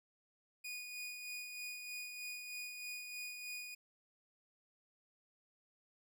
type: tone with tremolo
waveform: sawtooth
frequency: 2464 Hz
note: D#7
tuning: 17 cents flat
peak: -39 dBFS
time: 0.64-3.75 s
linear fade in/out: 10 ms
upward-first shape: sine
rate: 3.2 Hz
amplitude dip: 40%
effects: none